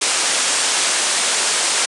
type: low-pass noise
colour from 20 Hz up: white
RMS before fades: -18 dBFS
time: 0.01-1.86 s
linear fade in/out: 10 ms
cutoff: 9700 Hz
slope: 96 dB/octave
effects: high-pass 400 Hz 12 dB/octave